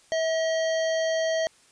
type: harmonic tone with a mistuned harmonic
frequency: 637 Hz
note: D#5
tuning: 41 cents sharp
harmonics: 1 / 3 / 5 / 7 / 9 / 10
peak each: -23 / -33 / -37 / -40 / -42 / -43 dBFS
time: 0.12-1.47 s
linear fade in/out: 0 ms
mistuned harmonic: 1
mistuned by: +27 cents
effects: white hiss -58 dBFS RMS until 1.71 s + resampled to 22050 Hz